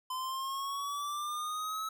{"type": "exponential sweep", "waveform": "square", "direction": "up", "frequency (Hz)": [1022, 1299], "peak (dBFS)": -35, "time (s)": [0.1, 1.89], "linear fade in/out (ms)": 5, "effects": []}